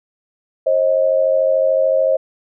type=tone pair together; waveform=sine; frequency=534.4 / 628 Hz; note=C5 / D#5; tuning=+36 / +16 cents; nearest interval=minor third; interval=280 cents; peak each=-14 / -16 dBFS; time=0.66-2.17 s; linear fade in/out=10 ms; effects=none